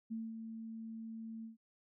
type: tone with ADSR envelope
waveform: sine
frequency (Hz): 224.4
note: A3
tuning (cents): +34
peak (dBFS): -37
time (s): 0.1-1.57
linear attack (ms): 20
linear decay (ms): 210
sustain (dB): -6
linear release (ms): 130
effects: none